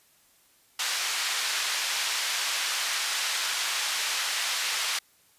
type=band-pass noise; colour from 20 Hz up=white; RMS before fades=-29 dBFS; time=0.79-4.99 s; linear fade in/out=5 ms; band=1100 to 5400 Hz; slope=12 dB/octave; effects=white hiss -62 dBFS RMS until 5.38 s + resampled to 32000 Hz